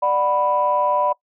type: chord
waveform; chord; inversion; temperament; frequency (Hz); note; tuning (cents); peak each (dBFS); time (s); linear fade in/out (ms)
sine; B minor; first; equal with one note detuned; 591.8 / 740 / 987.8; D5 / F#5 / B5; +13 / 0 / 0; -20 / -24 / -18; 0.02-1.13; 10
effects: noise-tail reverb RT60 0.1 s tail -22 dB re dry + tanh soft clip ceiling -7 dBFS